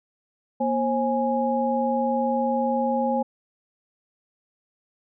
sine tone cluster, 237.6 / 535 / 830 Hz, A#3 / C5 / G#5, +33 / +38 / -1 cents, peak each -25 dBFS, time 0.6-3.23 s, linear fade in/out 10 ms, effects none

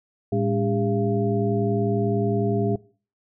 sine tone cluster, 113 / 204 / 284 / 403.3 / 684 Hz, A2 / G#3 / C#4 / G4 / F5, +47 / -31 / +42 / +49 / -36 cents, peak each -25 / -26 / -29 / -25 / -31 dBFS, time 0.32-2.76 s, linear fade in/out 5 ms, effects noise-tail reverb RT60 0.4 s tail -20 dB re dry

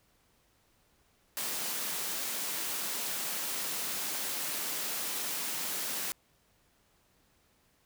white high-pass noise, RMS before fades -35 dBFS, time 1.37-6.12 s, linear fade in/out 0 ms, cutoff 150 Hz, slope 48 dB/octave, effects pink hiss -69 dBFS RMS until 7.85 s

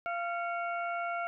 harmonic tone with a mistuned harmonic, 690 Hz, F5, 21 cents flat, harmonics 1 / 2 / 3 / 4, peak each -34 / -36 / -42 / -50 dBFS, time 0.06-1.27 s, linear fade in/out 0 ms, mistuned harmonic 3, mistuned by +120 cents, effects none

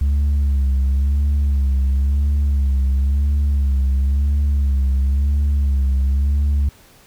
sine tone with vibrato, 69.3 Hz, C#2, in tune, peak -11 dBFS, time 0.01-6.69 s, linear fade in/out 5 ms, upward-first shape sine, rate 0.97 Hz, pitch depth 63 cents each way, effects tanh soft clip ceiling -13 dBFS + pink hiss -49 dBFS RMS until 7.06 s

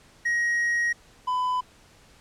triangle tone pair in turn, 1890 / 1003 Hz, A#6 / B5, +23 / +26 cents, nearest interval major seventh, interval 1097 cents, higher first, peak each -20 / -21 dBFS, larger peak first, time 0.25-0.93 / 1.27-1.61 s, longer first, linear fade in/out 10 ms, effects pink hiss -55 dBFS RMS until 2.2 s + low-pass 9000 Hz 12 dB/octave

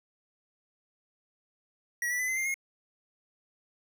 square tone with pitch steps, 1918 / 1962.8 / 2009 / 2056 / 2104 / 2153 Hz, A#6 / B6 / B6 / C7 / C7 / C7, +49 / -11 / +29 / -31 / +9 / +49 cents, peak -29 dBFS, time 2.02-2.542 s, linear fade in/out 2 ms, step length 87 ms, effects none

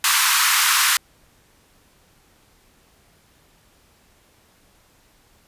pink high-pass noise, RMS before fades -17 dBFS, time 0.04-0.97 s, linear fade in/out 2 ms, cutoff 1000 Hz, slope 48 dB/octave, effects pink hiss -57 dBFS RMS until 5.47 s + resampled to 32000 Hz

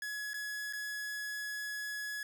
45% pulse tone with dropouts, 1688 Hz, G#6, 28 cents sharp, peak -37 dBFS, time 0.02-2.23 s, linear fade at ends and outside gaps 2 ms, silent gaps 0.334-0.341 / 0.727-0.733 s, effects none

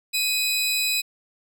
sawtooth tone pair together, 2506 / 3978 Hz, D#7 / B7, +12 / +12 cents, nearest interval minor sixth, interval 800 cents, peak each -21 dBFS, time 0.13-1.02 s, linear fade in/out 20 ms, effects none

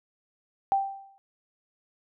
sine tone with exponential decay, 784 Hz, G5, in tune, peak -18 dBFS, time 0.72-1.18 s, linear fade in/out 0 ms, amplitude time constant 98 ms, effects none

